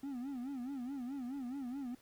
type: tone with vibrato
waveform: triangle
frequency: 261.1 Hz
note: C4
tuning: 3 cents flat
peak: -37 dBFS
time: 0.03-1.95 s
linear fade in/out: 5 ms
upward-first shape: sine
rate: 4.7 Hz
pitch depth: 150 cents each way
effects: pink hiss -66 dBFS RMS until 2.01 s